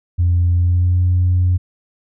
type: tone with pitch glide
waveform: sine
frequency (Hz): 87.31 to 89.92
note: F2 to F#2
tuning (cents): 0 to -49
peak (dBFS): -10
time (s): 0.18-1.58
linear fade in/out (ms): 20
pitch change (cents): +51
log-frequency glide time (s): 0.55-0.98
effects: tanh soft clip ceiling -8 dBFS